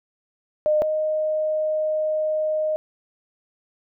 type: tone pair in turn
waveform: sine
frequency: 609 / 619.3 Hz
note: D#5 / D#5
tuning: -37 / -8 cents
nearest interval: unison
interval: 29 cents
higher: second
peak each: -16 / -20 dBFS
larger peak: first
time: 0.66-0.82 / 0.82-2.76 s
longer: second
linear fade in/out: 0 ms
effects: none